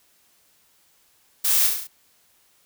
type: noise with echo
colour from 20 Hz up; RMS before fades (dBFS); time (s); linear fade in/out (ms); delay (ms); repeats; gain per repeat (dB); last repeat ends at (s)
blue; -21; 1.44-1.67; 10; 34; 6; -3; 1.874
effects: white hiss -61 dBFS RMS until 2.65 s